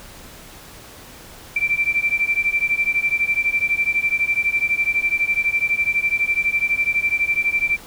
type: beating tone pair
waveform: sine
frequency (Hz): 2340 / 2352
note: D7 / D7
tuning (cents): -7 / +2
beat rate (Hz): 12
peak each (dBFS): -20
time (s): 1.56-7.77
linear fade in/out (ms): 5
effects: pink hiss -41 dBFS RMS until 7.86 s